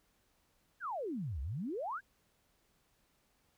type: exponential two-way sweep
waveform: sine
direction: down then up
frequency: 1708 to 61.7 to 1708 Hz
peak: -36 dBFS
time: 0.8-2.01 s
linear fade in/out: 50 ms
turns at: 1.41 s
effects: pink hiss -74 dBFS RMS until 3.57 s